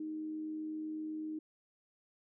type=tone with amplitude modulation; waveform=sine; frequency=311.1 Hz; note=D#4; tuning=in tune; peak=-36 dBFS; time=0-1.39 s; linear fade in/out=5 ms; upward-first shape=sine; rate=87.9 Hz; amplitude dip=30%; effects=none